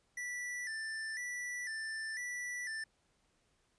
square tone with vibrato, 1864.7 Hz, A#6, in tune, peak -39 dBFS, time 0.17-2.84 s, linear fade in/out 5 ms, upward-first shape square, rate 1 Hz, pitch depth 88 cents each way, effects pink hiss -75 dBFS RMS until 3.78 s + resampled to 22050 Hz

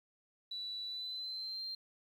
sine tone with pitch glide, 3951 to 4171 Hz, B7 to C8, 0 to -6 cents, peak -39 dBFS, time 0.51-1.75 s, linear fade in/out 5 ms, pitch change +94 cents, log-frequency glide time 0.86-1.63 s, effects 11-bit

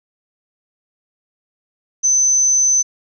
sine tone, 6110 Hz, G8, 45 cents flat, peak -11 dBFS, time 2.03-2.83 s, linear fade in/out 20 ms, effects none

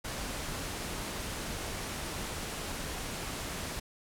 pink low-pass noise, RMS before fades -38 dBFS, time 0.04-3.8 s, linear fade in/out 10 ms, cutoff 12000 Hz, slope 24 dB/octave, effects none

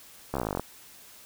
slowing click train, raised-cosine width 1 ms, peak -15 dBFS, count 15, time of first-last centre 0.34-0.596 s, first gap 14 ms, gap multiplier 1.04, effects white hiss -51 dBFS RMS until 1.25 s

